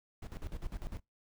brown noise with tremolo, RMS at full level -39 dBFS, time 0.22-1 s, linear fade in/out 5 ms, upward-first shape square, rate 10 Hz, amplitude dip 80%, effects noise-tail reverb RT60 0.2 s tail -26 dB re dry

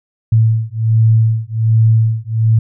sine beating tone pair, 111.2 / 112.5 Hz, A2 / A2, +19 / +39 cents, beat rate 1.3 Hz, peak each -12 dBFS, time 0.32-2.59 s, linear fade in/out 5 ms, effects none

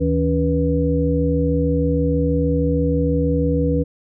sine tone cluster, 76.4 / 162.7 / 282.6 / 486.2 Hz, D#2 / E3 / C#4 / B4, -31 / -22 / +34 / -27 cents, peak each -21 dBFS, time 0-3.84 s, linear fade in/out 20 ms, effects none

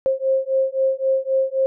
sine beating tone pair, 530 / 533.8 Hz, C5 / C5, +22 / +35 cents, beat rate 3.8 Hz, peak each -20 dBFS, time 0.06-1.66 s, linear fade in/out 0 ms, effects none

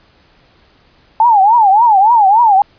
sine tone with vibrato, 857 Hz, A5, 46 cents flat, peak -5 dBFS, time 1.2-2.62 s, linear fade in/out 2 ms, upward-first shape triangle, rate 3.5 Hz, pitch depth 240 cents each way, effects pink hiss -50 dBFS RMS until 2.78 s + resampled to 11025 Hz

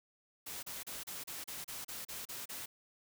white noise bursts, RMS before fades -44 dBFS, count 11, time 0.46-2.66 s, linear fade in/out 10 ms, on 170 ms, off 33 ms, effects none

